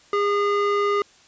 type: tone with band-pass filter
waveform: square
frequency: 407.7 Hz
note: G#4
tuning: 32 cents flat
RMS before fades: -21 dBFS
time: 0.13-1.02 s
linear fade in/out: 2 ms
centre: 1000 Hz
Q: 1.1
effects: white hiss -53 dBFS RMS until 1.27 s + resampled to 16000 Hz